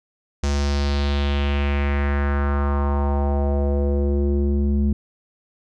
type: tone with low-pass filter sweep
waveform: square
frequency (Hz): 71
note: C#2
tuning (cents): +42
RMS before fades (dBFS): -20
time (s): 0.43-4.93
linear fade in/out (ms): 5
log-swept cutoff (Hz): 6400 to 230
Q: 2.7
effects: none